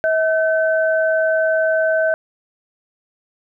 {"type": "tone pair together", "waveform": "sine", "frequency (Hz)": [641.2, 1530], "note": ["E5", "G6"], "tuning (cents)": [-48, -42], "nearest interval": "octave + minor third", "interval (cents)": 1506, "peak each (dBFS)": [-15, -20], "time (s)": [0.04, 2.14], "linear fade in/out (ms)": 0, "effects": []}